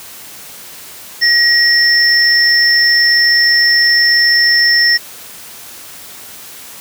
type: tone pair together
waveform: sine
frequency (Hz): 1896 / 5363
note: A#6 / E8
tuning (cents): +29 / +29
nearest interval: octave + tritone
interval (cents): 1800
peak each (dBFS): -10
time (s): 1.21-4.98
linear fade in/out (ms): 20
effects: white hiss -33 dBFS RMS until 6.8 s + high-pass 60 Hz 12 dB/octave